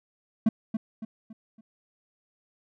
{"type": "tone with echo", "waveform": "triangle", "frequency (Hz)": 221, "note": "A3", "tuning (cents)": 8, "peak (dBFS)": -15, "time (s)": [0.46, 0.49], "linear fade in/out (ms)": 5, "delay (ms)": 280, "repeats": 4, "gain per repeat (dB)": -8, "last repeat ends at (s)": 1.61, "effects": []}